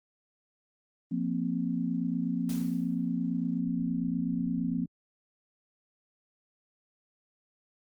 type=chord; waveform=sine; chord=F suspended fourth; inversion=none; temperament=equal; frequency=174.61 / 233.1 / 261.6 Hz; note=F3 / Bb3 / C4; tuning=0 / 0 / 0 cents; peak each=-32 / -32 / -32 dBFS; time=1.11-4.86 s; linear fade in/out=10 ms
type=noise with exponential decay; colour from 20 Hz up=white; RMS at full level=-42 dBFS; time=2.49-3.09 s; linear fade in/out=2 ms; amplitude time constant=130 ms
effects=Opus 24 kbps